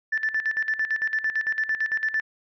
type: tone with tremolo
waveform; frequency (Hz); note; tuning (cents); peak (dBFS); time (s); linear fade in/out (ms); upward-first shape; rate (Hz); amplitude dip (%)
sine; 1760; A6; 0; -18; 0.12-2.21; 10; square; 8.9; 80
effects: tanh soft clip ceiling -20 dBFS + resampled to 11025 Hz